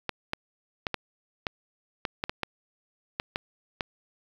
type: clicks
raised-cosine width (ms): 0.3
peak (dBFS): -12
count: 12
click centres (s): 0.093 / 0.334 / 0.868 / 0.943 / 1.468 / 2.052 / 2.239 / 2.295 / 2.433 / 3.199 / 3.359 / 3.808
effects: 7-bit